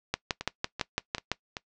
two click trains, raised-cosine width 0.2 ms, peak -9 / -17 dBFS, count 8 / 4, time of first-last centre 0.14-1.316 / 0.41-1.568 s, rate 5.95 / 2.59 Hz, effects noise-tail reverb RT60 0.1 s tail -21 dB re dry + low-pass 7000 Hz 12 dB/octave

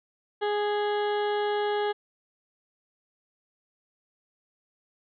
harmonic tone with a mistuned harmonic, 415.3 Hz, G#4, in tune, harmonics 1 / 2 / 3 / 4 / 5 / 7 / 8 / 9 / 10, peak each -26 / -30 / -40 / -37 / -44 / -44 / -42 / -51 / -52 dBFS, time 0.41-1.93 s, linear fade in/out 20 ms, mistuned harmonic 3, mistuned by -16 cents, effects none

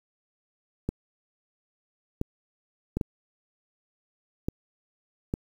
clicks, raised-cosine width 3 ms, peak -14 dBFS, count 6, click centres 0.89 / 2.214 / 2.97 / 3.012 / 4.485 / 5.339 s, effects 8-bit

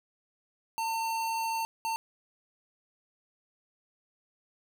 square tone bursts at uneven times, 903 Hz, A5, 45 cents sharp, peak -30 dBFS, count 2, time 0.78-1.65 / 1.85-1.96 s, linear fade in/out 0 ms, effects none

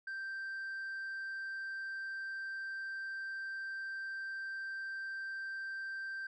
sine tone, 1568 Hz, G6, in tune, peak -36 dBFS, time 0.07-6.27 s, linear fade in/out 5 ms, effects tanh soft clip ceiling -38 dBFS

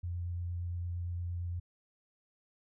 sine tone with vibrato, 87.31 Hz, F2, in tune, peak -34 dBFS, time 0.03-1.6 s, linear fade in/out 10 ms, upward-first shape sine, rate 8.7 Hz, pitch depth 12 cents each way, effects none

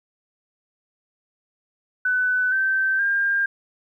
sine tone with pitch steps, 1501 / 1551.2 / 1603.2 Hz, F#6 / G6 / G6, +24 / -19 / +38 cents, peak -18 dBFS, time 2.05-3.46 s, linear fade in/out 5 ms, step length 470 ms, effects 10-bit

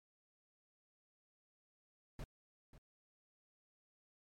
brown noise with echo, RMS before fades -45 dBFS, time 2.19-2.24 s, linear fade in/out 2 ms, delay 540 ms, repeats 1, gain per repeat -14 dB, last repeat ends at 2.78 s, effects MP3 64 kbps

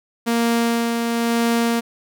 sawtooth tone with tremolo, 233 Hz, A#3, 1 cent flat, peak -12 dBFS, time 0.26-1.81 s, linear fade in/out 20 ms, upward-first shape sine, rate 1 Hz, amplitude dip 35%, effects none

